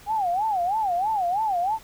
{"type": "tone with vibrato", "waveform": "sine", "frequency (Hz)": 784, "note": "G5", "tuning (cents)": 0, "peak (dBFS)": -21, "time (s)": [0.06, 1.79], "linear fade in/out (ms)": 50, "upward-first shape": "sine", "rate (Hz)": 3.1, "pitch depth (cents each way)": 220, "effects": ["pink hiss -49 dBFS RMS until 1.83 s"]}